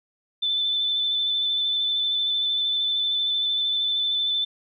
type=tone with vibrato; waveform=sine; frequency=3520 Hz; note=A7; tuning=in tune; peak=-21 dBFS; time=0.42-4.45 s; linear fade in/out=10 ms; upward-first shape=square; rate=13 Hz; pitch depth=14 cents each way; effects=none